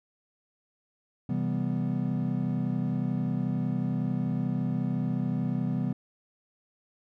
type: chord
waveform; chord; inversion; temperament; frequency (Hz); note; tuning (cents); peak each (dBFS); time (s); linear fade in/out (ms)
triangle; C major seventh; none; equal; 130.81 / 164.81 / 196 / 246.9; C3 / E3 / G3 / B3; 0 / 0 / 0 / 0; -30; 1.29-5.93; 5
effects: none